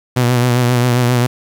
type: tone with vibrato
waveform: sawtooth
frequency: 122.9 Hz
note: B2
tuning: 8 cents flat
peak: -7 dBFS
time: 0.16-1.27 s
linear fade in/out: 10 ms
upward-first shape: triangle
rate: 7.5 Hz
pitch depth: 53 cents each way
effects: 7-bit